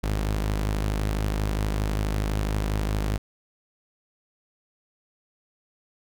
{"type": "tone pair together", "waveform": "sawtooth", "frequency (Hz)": [52.26, 99.2], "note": ["G#1", "G2"], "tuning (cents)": [12, 21], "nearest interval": "major seventh", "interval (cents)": 1109, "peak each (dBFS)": [-20, -31], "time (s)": [0.03, 3.18], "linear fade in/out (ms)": 10, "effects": []}